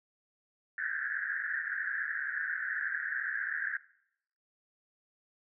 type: band-pass noise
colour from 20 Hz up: white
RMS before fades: -35 dBFS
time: 0.78-3.77 s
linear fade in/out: 2 ms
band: 1500 to 1800 Hz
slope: 96 dB/octave
effects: noise-tail reverb RT60 0.7 s tail -19 dB re dry